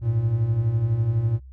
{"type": "beating tone pair", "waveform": "triangle", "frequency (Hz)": [103.9, 115.9], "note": ["G#2", "A#2"], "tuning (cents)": [1, -10], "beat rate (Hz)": 12, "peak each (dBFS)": [-25, -18], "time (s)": [0.01, 1.4], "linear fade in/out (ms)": 50, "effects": ["added 65 Hz sine -40 dBFS peak until 1.52 s"]}